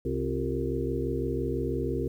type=harmonic tone with a mistuned harmonic; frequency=65.7 Hz; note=C2; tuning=8 cents sharp; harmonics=1 / 2 / 4 / 5 / 6 / 7; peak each=-34 / -34 / -34 / -34 / -34 / -34 dBFS; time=0.05-2.08 s; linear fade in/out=5 ms; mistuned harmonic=5; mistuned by=+100 cents; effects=10-bit